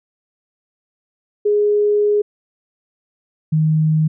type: tone pair in turn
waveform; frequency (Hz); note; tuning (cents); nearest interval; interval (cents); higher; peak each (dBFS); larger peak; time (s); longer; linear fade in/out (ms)
sine; 415.3 / 156.28; G#4 / D#3; 0 / +8; octave + perfect fourth; 1692; first; -12; neither; 1.45-2.22 / 3.52-4.08; first; 10
effects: none